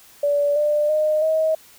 sine tone with pitch steps, 577 / 595.3 / 614.1 / 633.6 Hz, D5 / D5 / D#5 / D#5, -31 / +23 / -23 / +31 cents, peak -16 dBFS, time 0.23-1.55 s, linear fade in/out 5 ms, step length 330 ms, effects white hiss -49 dBFS RMS until 1.78 s

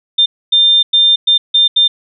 sine tone bursts at uneven times, 3600 Hz, A7, 39 cents sharp, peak -6 dBFS, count 6, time 0.18-0.26 / 0.52-0.83 / 0.93-1.16 / 1.27-1.38 / 1.54-1.68 / 1.76-1.88 s, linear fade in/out 10 ms, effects none

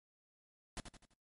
pink noise with echo, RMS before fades -42 dBFS, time 0.77-0.8 s, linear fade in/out 0 ms, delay 84 ms, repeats 4, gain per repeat -7 dB, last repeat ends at 1.136 s, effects noise-tail reverb RT60 0.3 s tail -25 dB re dry + MP3 48 kbps

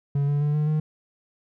triangle tone with pitch steps, 141.5 / 144.47 / 147.51 / 150.61 / 153.77 Hz, C#3 / D3 / D3 / D3 / D#3, +36 / -28 / +8 / +44 / -20 cents, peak -18 dBFS, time 0.15-0.8 s, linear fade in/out 5 ms, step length 130 ms, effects none

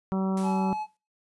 harmonic tone, 190.9 Hz, G3, 46 cents flat, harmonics 1 / 2 / 3 / 4 / 5 / 6 / 7, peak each -25 / -34 / -38 / -39 / -38 / -42 / -44 dBFS, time 0.12-0.73 s, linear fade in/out 0 ms
white noise with exponential decay, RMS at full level -41 dBFS, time 0.37-0.97 s, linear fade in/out 2 ms, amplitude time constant 130 ms
triangle tone, 855 Hz, A5, 50 cents flat, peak -27 dBFS, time 0.42-0.87 s, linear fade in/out 50 ms
effects noise-tail reverb RT60 0.3 s tail -23 dB re dry + resampled to 24000 Hz

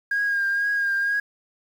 sine tone with vibrato, 1622 Hz, G#6, 41 cents flat, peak -19 dBFS, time 0.11-1.2 s, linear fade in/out 5 ms, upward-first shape triangle, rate 2.1 Hz, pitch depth 33 cents each way, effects tanh soft clip ceiling -17 dBFS + 8-bit

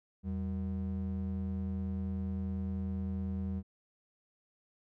triangle ring-modulated tone, 138.59 Hz, C#3, in tune, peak -28 dBFS, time 0.23-3.63 s, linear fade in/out 50 ms, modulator 55 Hz, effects none

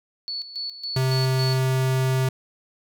sine tone with tremolo, 4435 Hz, C#8, in tune, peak -27 dBFS, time 0.28-1.58 s, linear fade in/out 0 ms, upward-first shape square, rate 3.6 Hz, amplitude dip 70%
square tone, 130.81 Hz, C3, in tune, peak -20 dBFS, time 0.96-2.29 s, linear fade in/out 5 ms
effects none

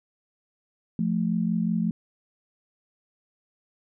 sine tone pair together, 174.61 / 220 Hz, F3 / A3, 0 / 0 cents, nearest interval major third, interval 400 cents, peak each -25 dBFS, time 0.99-1.91 s, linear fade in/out 2 ms, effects none

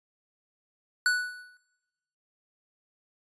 square tone with exponential decay, 1480 Hz, F#6, in tune, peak -20 dBFS, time 1.06-1.57 s, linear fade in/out 1 ms, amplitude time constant 110 ms, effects noise-tail reverb RT60 1.0 s tail -18 dB re dry + resampled to 22050 Hz

